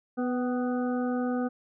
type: harmonic tone with a mistuned harmonic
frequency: 247.9 Hz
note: B3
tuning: 7 cents sharp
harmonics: 1 / 2 / 3 / 5 / 6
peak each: -27 / -33 / -37 / -41 / -43 dBFS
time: 0.17-1.49 s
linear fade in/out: 20 ms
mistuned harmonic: 3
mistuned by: +34 cents
effects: none